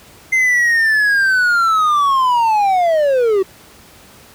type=linear sweep; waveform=triangle; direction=down; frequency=2084 to 370 Hz; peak=-9 dBFS; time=0.32-3.43 s; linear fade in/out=10 ms; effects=pink hiss -43 dBFS RMS until 4.34 s + high-pass 60 Hz 12 dB/octave